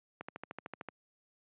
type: click train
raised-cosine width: 0.5 ms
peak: -26 dBFS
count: 10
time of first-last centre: 0.21-0.887 s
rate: 13.3 Hz
effects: high-pass 150 Hz 12 dB/octave + resampled to 8000 Hz